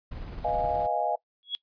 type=noise with tremolo; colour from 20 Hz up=brown; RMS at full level=-36 dBFS; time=0.11-0.87 s; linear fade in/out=10 ms; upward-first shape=triangle; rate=19 Hz; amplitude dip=45%
type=chord; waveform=sine; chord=F half-diminished seventh; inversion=second; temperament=equal; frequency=493.9 / 622.3 / 698.5 / 830.6 Hz; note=Cb5 / Eb5 / F5 / Ab5; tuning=0 / 0 / 0 / 0 cents; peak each=-35 / -30 / -29 / -29 dBFS; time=0.44-1.16 s; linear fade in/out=10 ms
type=tone with exponential growth; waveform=sine; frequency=3339 Hz; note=G#7; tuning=9 cents sharp; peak=-24 dBFS; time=1.43-1.55 s; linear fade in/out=0 ms; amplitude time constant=24 ms
effects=noise-tail reverb RT60 0.1 s tail -21 dB re dry + resampled to 11025 Hz